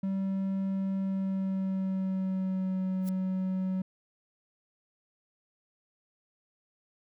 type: tone with pitch glide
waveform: triangle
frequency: 193 to 187.4 Hz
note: G3 to F#3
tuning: -27 to +22 cents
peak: -26 dBFS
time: 0.03-3.82 s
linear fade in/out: 5 ms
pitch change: -51 cents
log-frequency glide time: 0.97-2.8 s
type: noise with exponential growth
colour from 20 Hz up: blue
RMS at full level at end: -40 dBFS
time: 3.01-3.09 s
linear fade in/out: 1 ms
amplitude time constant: 16 ms
effects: none